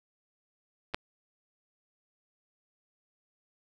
clicks, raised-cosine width 0.3 ms, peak -27 / -13 dBFS, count 2, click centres 0.938 / 0.945 s, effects none

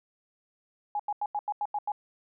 sine tone bursts, 830.6 Hz, G#5, in tune, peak -27 dBFS, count 8, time 0.95-1.919 s, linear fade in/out 2 ms, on 45 ms, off 87 ms, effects none

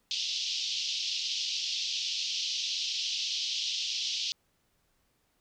pink band-pass noise, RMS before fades -33 dBFS, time 0.11-4.32 s, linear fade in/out 0 ms, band 2900 to 5800 Hz, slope 48 dB/octave, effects pink hiss -73 dBFS RMS until 5.4 s

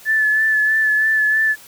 sine tone with vibrato, 1740 Hz, A6, 20 cents flat, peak -13 dBFS, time 0.05-1.56 s, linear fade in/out 50 ms, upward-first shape sine, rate 3.1 Hz, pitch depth 25 cents each way, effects white hiss -43 dBFS RMS until 1.67 s

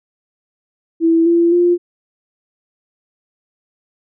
sine tone with pitch steps, 329.6 / 339.7 / 350 Hz, E4 / F4 / F4, 0 / -48 / +4 cents, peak -9 dBFS, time 1-1.78 s, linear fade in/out 50 ms, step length 260 ms, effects none

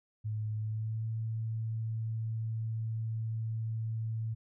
sine tone with pitch glide, 107.8 to 111.8 Hz, A2 to A2, -35 to +28 cents, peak -32 dBFS, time 0.24-4.35 s, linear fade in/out 20 ms, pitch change +63 cents, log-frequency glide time 0.57-1.08 s, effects none

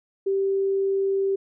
sine tone, 390.3 Hz, G4, 8 cents flat, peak -20 dBFS, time 0.26-1.36 s, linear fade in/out 10 ms, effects none

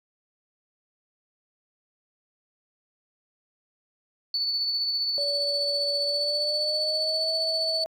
sine tone with tremolo, 4471 Hz, C#8, 14 cents sharp, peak -22 dBFS, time 4.34-7.84 s, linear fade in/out 2 ms, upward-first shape sine, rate 15 Hz, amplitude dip 35%
sine tone with pitch glide, 574 to 644.3 Hz, D5 to E5, -40 to -40 cents, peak -28 dBFS, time 5.18-7.86 s, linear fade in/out 0 ms, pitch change +200 cents, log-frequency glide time 6.03-7.33 s
effects tanh soft clip ceiling -18 dBFS

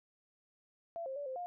sine tone with pitch steps, 675 / 532 / 575 / 521 / 709 Hz, E5 / C5 / D5 / C5 / F5, +41 / +29 / -37 / -7 / +26 cents, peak -38 dBFS, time 0.96-1.46 s, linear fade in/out 0 ms, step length 100 ms, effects none

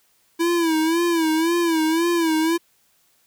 square tone with vibrato, 329.6 Hz, E4, in tune, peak -18 dBFS, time 0.39-2.58 s, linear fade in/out 20 ms, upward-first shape sine, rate 1.9 Hz, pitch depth 85 cents each way, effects white hiss -62 dBFS RMS until 3.26 s

